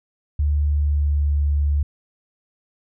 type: tone with pitch glide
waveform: sine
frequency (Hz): 73.42 to 72.53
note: D2 to D2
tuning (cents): 0 to -21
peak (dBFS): -16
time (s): 0.39-1.83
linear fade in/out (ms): 5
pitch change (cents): -21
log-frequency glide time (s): 0.67-1.39
effects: none